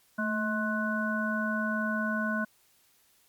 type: harmonic tone with a mistuned harmonic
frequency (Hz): 212.3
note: G#3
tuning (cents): +38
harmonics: 1 / 3 / 5 / 7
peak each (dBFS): -30 / -36 / -37 / -31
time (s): 0.18-2.45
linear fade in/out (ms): 10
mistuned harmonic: 1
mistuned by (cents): +57
effects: white hiss -65 dBFS RMS until 3.28 s + MP3 96 kbps